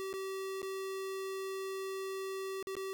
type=tone with dropouts; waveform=square; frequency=384.7 Hz; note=G4; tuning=33 cents flat; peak=-38 dBFS; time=0-2.93 s; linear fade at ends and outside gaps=0 ms; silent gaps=0.129-0.138 / 0.618-0.629 / 2.627-2.671 / 2.753-2.767 s; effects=none